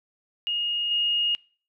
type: tone with level steps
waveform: sine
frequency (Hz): 2858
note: F7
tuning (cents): +39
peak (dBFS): -24 / -21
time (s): 0.47-1.35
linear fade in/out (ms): 0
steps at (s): 0.91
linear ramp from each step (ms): 2
effects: noise-tail reverb RT60 0.4 s tail -23 dB re dry